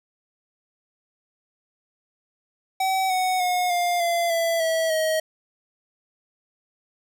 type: tone with pitch steps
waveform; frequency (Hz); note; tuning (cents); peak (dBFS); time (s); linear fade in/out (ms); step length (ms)
square; 762 / 742 / 722.6 / 703.6 / 685.2 / 667.2 / 649.7 / 632.7; G5 / F#5 / F#5 / F5 / F5 / E5 / E5 / D#5; -49 / +5 / -41 / +13 / -33 / +21 / -25 / +29; -21; 2.8-5.2; 5; 300
effects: none